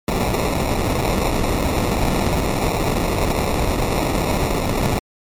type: noise with sample-and-hold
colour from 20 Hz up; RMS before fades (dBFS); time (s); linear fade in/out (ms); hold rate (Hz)
pink; -19; 0.08-4.99; 2; 1575
effects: MP3 64 kbps